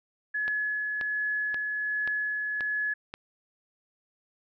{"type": "tone with tremolo", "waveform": "sine", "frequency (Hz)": 1700, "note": "G#6", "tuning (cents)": 40, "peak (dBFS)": -26, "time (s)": [0.34, 2.94], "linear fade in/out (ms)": 10, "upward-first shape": "sine", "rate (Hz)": 1.3, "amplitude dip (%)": 25}
{"type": "click train", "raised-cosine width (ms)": 0.3, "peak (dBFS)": -21, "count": 6, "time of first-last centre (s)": [0.48, 3.14], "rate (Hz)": 1.88}
{"effects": []}